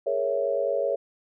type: chord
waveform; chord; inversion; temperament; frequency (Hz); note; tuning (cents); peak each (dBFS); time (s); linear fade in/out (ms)
sine; A# half-diminished seventh; third; equal; 415.3 / 466.2 / 554.4 / 659.3; G#4 / A#4 / C#5 / E5; 0 / 0 / 0 / 0; -31 / -30 / -25 / -31; 0.06-0.96; 10
effects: none

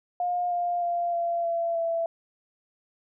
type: tone with pitch steps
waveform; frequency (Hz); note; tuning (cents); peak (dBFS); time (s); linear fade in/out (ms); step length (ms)
sine; 711 / 702 / 693.2 / 684.4 / 675.8 / 667.2; F5 / F5 / F5 / F5 / E5 / E5; +31 / +9 / -13 / -35 / +43 / +21; -24; 0.2-2.06; 2; 310
effects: none

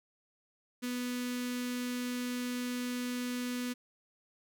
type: tone with notch filter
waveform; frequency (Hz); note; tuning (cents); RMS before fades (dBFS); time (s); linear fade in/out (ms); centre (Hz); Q
sawtooth; 246.9; B3; 0; -36; 0.82-3.74; 20; 740; 0.54
effects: none

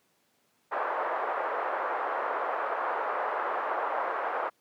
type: band-pass noise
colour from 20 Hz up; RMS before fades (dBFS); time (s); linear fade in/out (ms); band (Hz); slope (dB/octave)
white; -31; 0.71-4.5; 20; 470 to 1300; 24
effects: pink hiss -70 dBFS RMS until 4.6 s + high-pass 200 Hz 12 dB/octave

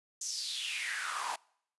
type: noise with high-pass filter sweep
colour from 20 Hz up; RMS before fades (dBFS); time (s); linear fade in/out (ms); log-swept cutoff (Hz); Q
pink; -37; 0.21-1.36; 5; 6600 to 820; 5.7
effects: noise-tail reverb RT60 0.7 s tail -26 dB re dry + resampled to 24000 Hz

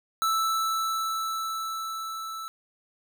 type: tone with level ramp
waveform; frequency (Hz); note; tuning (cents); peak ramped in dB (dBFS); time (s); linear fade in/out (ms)
square; 1318.5; E6; 0; -23 to -35; 0.22-2.48; 0
effects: none

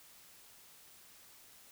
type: silence
effects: white hiss -59 dBFS RMS until 1.71 s

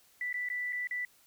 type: tone with dropouts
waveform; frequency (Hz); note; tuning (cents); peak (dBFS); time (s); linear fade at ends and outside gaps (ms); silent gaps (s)
sine; 1975.5; B6; 0; -32; 0.21-1.05; 2; 0.328-0.341 / 0.488-0.5 / 0.725-0.729 / 0.872-0.91
effects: white hiss -64 dBFS RMS until 1.26 s

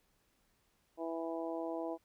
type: harmonic tone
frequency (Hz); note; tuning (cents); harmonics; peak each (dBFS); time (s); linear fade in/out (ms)
164.81; E3; 0; 2 / 3 / 4 / 5 / 6; -40 / -43 / -41 / -47 / -49; 0.97-1.98; 50
effects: pink hiss -75 dBFS RMS until 2.04 s

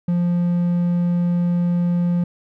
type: tone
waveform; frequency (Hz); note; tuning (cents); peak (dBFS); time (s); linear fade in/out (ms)
triangle; 174.61; F3; 0; -14; 0.08-2.24; 5
effects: none

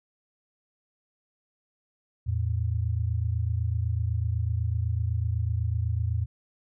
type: tone pair together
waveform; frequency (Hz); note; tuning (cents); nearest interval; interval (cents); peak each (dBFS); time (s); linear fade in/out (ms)
sine; 83.6 / 111.59; E2 / A2; +25 / +25; perfect fourth; 500; -27; 2.26-6.26; 20
effects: none

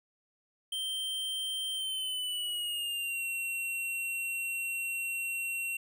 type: tone with pitch glide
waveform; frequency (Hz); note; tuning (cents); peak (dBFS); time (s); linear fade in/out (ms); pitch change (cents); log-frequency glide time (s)
square; 3136 to 2730; G7 to F7; 0 to -40; -33; 0.72-5.77; 5; -240; 1.73-3.24
effects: none

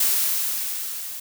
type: noise with level ramp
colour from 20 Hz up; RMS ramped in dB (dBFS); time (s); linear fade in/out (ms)
blue; -19 to -34; 0-1.2; 5
effects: none

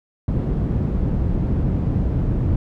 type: low-pass noise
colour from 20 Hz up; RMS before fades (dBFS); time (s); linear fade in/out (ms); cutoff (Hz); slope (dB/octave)
white; -20; 0.28-2.56; 2; 150; 12
effects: none

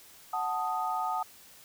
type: chord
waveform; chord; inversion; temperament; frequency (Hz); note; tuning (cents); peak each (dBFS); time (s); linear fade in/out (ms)
sine; D# diminished; first; equal; 740 / 880 / 1244.5; F#5 / A5 / D#6; 0 / 0 / 0; -33; 0.33-1.23; 5
effects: white hiss -54 dBFS RMS until 1.64 s

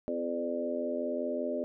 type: harmonic tone with a mistuned harmonic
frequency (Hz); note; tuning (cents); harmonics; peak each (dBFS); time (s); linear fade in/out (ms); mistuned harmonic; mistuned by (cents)
85.2; F2; -42; 3 / 4 / 5 / 6 / 7; -36 / -39 / -38 / -40 / -34; 0.08-1.64; 0; 6; +15
effects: none

